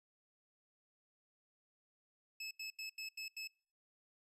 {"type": "tone bursts", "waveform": "25% pulse", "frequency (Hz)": 2600, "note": "E7", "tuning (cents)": -24, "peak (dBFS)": -39, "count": 6, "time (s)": [2.4, 3.475], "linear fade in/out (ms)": 5, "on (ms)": 110, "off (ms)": 83, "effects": ["noise-tail reverb RT60 0.5 s tail -26 dB re dry", "resampled to 32000 Hz"]}